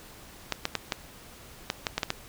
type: clicks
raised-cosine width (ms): 0.2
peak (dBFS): -9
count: 9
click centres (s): 0.523 / 0.654 / 0.753 / 0.922 / 1.701 / 1.868 / 1.98 / 2.032 / 2.104
effects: pink hiss -49 dBFS RMS until 2.28 s